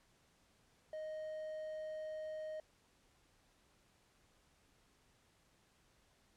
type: tone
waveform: triangle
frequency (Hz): 622.3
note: D#5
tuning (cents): 0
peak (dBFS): -40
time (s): 0.93-2.6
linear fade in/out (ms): 2
effects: pink hiss -72 dBFS RMS until 6.36 s + low-pass 10000 Hz 12 dB/octave